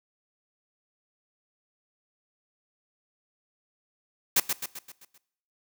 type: noise with echo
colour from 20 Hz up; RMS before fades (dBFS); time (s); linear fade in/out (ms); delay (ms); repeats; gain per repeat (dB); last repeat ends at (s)
white; -21; 4.36-4.4; 5; 130; 6; -6; 5.18
effects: noise-tail reverb RT60 0.7 s tail -20 dB re dry + high-pass 100 Hz 12 dB/octave